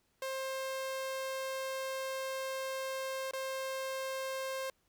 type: tone with dropouts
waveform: sawtooth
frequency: 530 Hz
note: C5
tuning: 22 cents sharp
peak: -32 dBFS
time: 0.22-4.7 s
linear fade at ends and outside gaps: 2 ms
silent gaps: 3.311-3.334 s
effects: pink hiss -75 dBFS RMS until 4.88 s